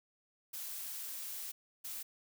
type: noise bursts at uneven times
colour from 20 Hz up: blue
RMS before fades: -43 dBFS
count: 2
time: 0.53-1.52 / 1.84-2.03 s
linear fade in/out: 10 ms
effects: none